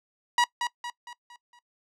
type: tone with echo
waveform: sawtooth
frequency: 962 Hz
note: B5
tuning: 46 cents flat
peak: -15 dBFS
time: 0.38-0.44 s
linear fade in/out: 2 ms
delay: 230 ms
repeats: 5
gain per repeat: -7 dB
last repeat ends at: 1.59 s
effects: noise-tail reverb RT60 0.1 s tail -21 dB re dry + low-pass 7000 Hz 12 dB/octave